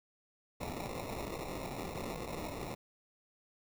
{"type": "noise with sample-and-hold", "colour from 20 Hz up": "violet", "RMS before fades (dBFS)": -41, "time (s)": [0.6, 2.75], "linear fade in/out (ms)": 10, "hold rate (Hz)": 1575, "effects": []}